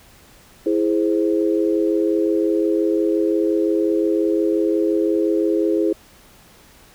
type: chord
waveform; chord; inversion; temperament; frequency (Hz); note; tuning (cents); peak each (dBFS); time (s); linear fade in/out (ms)
sine; E augmented; none; equal; 329.6 / 415.3 / 523.3; E4 / G#4 / B#4; 0 / 0 / 0; -18 / -20 / -24; 0.66-5.93; 5
effects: pink hiss -49 dBFS RMS until 6.94 s